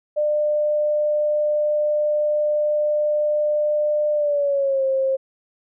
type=tone with pitch glide; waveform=sine; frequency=599 to 533.6 Hz; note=D5 to C5; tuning=+34 to +34 cents; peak=-17 dBFS; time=0.16-5.17 s; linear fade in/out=20 ms; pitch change=-200 cents; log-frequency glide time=4.14-4.84 s; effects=none